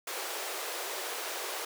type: high-pass noise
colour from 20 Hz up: pink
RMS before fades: -37 dBFS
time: 0.07-1.65 s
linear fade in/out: 5 ms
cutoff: 370 Hz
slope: 48 dB/octave
effects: none